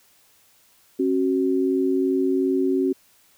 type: tone pair together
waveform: sine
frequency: 271.2 / 373.9 Hz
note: C#4 / F#4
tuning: -38 / +18 cents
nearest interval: tritone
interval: 556 cents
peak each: -21 dBFS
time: 0.99-2.93 s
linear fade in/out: 10 ms
effects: white hiss -58 dBFS RMS until 3.37 s